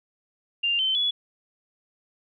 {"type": "tone with pitch steps", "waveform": "sine", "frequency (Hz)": [2794, 3082, 3400], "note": ["F7", "G7", "G#7"], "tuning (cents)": [0, -30, 40], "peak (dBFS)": -21, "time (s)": [0.63, 1.11], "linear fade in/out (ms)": 10, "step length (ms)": 160, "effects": []}